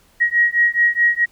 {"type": "beating tone pair", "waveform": "sine", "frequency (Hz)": [1893, 1897.7], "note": ["A#6", "A#6"], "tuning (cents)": [26, 30], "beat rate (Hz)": 4.7, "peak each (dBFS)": -16, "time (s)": [0.2, 1.26], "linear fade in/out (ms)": 20, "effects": ["pink hiss -55 dBFS RMS until 1.31 s"]}